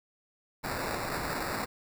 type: noise with sample-and-hold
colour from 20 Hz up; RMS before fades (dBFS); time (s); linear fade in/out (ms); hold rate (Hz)
white; -34; 0.63-1.66; 20; 3150
effects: none